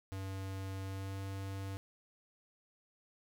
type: tone with pitch glide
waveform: square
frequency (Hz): 96.2 to 97.32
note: G2 to G2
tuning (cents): -32 to -12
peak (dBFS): -40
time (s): 0.12-1.77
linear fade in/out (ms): 0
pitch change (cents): +20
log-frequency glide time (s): 0.83-1.19
effects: none